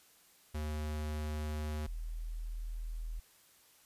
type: tone pair in turn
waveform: square / sine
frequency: 76 / 40.26 Hz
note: D#2 / E1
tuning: -40 / -40 cents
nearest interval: major seventh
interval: 1100 cents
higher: first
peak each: -36 / -37 dBFS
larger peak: first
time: 0.54-1.87 / 1.87-3.2 s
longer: neither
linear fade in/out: 10 ms
effects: white hiss -64 dBFS RMS until 3.85 s + resampled to 32000 Hz